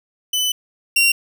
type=tone pair in turn; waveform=sawtooth; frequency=3004 / 2755 Hz; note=F#7 / F7; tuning=+26 / -24 cents; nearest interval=minor second; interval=150 cents; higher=first; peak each=-14 / -9 dBFS; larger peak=second; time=0.33-0.52 / 0.96-1.12 s; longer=first; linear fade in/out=5 ms; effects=none